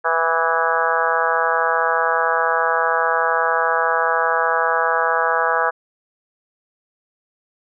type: harmonic tone with a mistuned harmonic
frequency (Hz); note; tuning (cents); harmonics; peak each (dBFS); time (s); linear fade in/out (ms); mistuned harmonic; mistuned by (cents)
164.81; E3; 0; 3 / 4 / 5 / 6 / 7 / 8 / 9 / 10; -24 / -24 / -24 / -24 / -24 / -24 / -24 / -24; 0.04-5.71; 20; 8; -39
effects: none